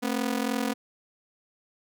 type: ring-modulated tone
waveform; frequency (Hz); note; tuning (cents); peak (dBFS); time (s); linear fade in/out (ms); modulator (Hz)
sawtooth; 245.1; B3; -13; -19; 0.02-0.74; 20; 21.6
effects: none